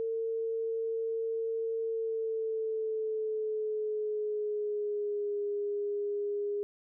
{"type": "tone with pitch glide", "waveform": "sine", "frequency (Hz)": [452.1, 409.8], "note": ["A4", "G#4"], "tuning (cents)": [47, -23], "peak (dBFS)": -30, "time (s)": [0, 6.63], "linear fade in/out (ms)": 0, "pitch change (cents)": -170, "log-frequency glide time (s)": [1.81, 5.41], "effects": []}